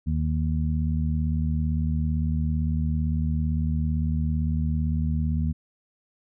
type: harmonic tone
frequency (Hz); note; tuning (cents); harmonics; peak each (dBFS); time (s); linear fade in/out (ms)
77.78; D#2; 0; 1 / 2 / 3; -24 / -27 / -30; 0.06-5.53; 20
effects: none